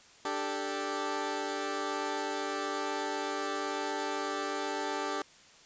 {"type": "chord", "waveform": "15% pulse", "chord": "D suspended fourth", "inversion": "none", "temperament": "equal", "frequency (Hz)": [293.7, 392, 440], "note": ["D4", "G4", "A4"], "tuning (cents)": [0, 0, 0], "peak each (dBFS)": [-31, -29, -32], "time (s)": [0.25, 5.22], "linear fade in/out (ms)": 2, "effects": ["white hiss -57 dBFS RMS until 5.65 s", "resampled to 16000 Hz"]}